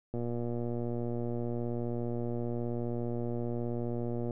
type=click train; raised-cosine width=2 ms; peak=-23 dBFS; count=497; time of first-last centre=0.14-4.308 s; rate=119 Hz; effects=none